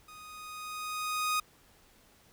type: tone with level ramp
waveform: sawtooth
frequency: 1244.5 Hz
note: D#6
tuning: in tune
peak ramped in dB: -45 to -23 dBFS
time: 0.08-1.4 s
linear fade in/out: 5 ms
effects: pink hiss -62 dBFS RMS until 2.32 s